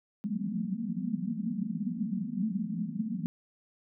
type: band-pass noise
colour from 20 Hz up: white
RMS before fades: -33 dBFS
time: 0.24-3.26 s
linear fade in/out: 0 ms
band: 170 to 240 Hz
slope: 96 dB/octave
effects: none